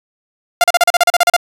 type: tone bursts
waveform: sawtooth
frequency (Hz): 699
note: F5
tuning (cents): +1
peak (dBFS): -3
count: 12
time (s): 0.61-1.365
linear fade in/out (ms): 2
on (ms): 29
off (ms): 37
effects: resampled to 32000 Hz